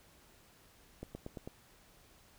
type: accelerating click train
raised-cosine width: 2 ms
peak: -29 dBFS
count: 5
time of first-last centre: 1.03-1.475 s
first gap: 120 ms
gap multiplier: 0.95
effects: pink hiss -63 dBFS RMS until 2.38 s